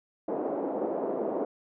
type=band-pass noise; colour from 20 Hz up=white; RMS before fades=-31 dBFS; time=0.28-1.45 s; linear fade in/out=5 ms; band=260 to 640 Hz; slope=24 dB/octave; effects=none